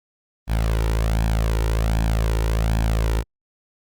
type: tone with flanger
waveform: sawtooth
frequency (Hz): 55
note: A1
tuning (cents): 0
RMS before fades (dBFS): -20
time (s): 0.47-3.24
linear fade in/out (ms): 50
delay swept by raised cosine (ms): 1.2 to 2.18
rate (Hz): 1.3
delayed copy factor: +0.6
effects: Opus 24 kbps